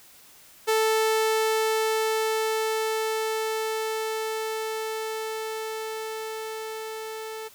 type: tone with level ramp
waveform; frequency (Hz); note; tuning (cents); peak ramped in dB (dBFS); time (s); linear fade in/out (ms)
sawtooth; 440; A4; 0; -16 to -30; 0.67-7.49; 20
effects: white hiss -52 dBFS RMS until 7.54 s